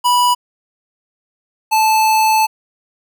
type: tone pair in turn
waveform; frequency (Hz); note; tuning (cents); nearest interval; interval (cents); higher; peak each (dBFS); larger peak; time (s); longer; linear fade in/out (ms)
square; 981 / 874; B5 / A5; -12 / -12; major second; 200; first; -11; neither; 0.04-0.35 / 1.71-2.47; second; 20
effects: none